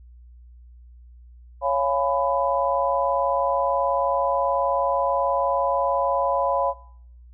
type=chord; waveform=sine; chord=C# dominant seventh; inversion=none; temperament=just; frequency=554.4 / 693 / 831.5 / 997.9 Hz; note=C#5 / E#5 / G#5 / B5; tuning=0 / -14 / +2 / +18 cents; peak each=-23 / -26 / -29 / -24 dBFS; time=1.61-6.74 s; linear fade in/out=50 ms; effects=noise-tail reverb RT60 0.7 s tail -22 dB re dry + added 60 Hz sine -44 dBFS peak until 7.33 s